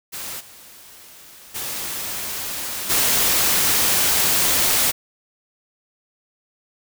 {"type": "noise with level steps", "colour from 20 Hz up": "white", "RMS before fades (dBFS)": [-31, -44, -28, -18], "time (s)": [0.12, 4.92], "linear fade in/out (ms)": 20, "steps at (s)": [0.39, 1.54, 2.89], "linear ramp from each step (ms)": 20, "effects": []}